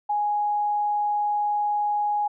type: tone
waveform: sine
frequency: 830.6 Hz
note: G#5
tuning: in tune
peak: -21 dBFS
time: 0.09-2.28 s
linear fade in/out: 10 ms
effects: none